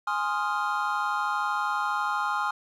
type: chord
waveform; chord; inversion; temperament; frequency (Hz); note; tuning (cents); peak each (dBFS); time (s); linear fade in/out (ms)
triangle; F minor seventh; first; equal; 830.6 / 1046.5 / 1244.5 / 1396.9; Ab5 / C6 / Eb6 / F6; 0 / 0 / 0 / 0; -29; 0.07-2.51; 5
effects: none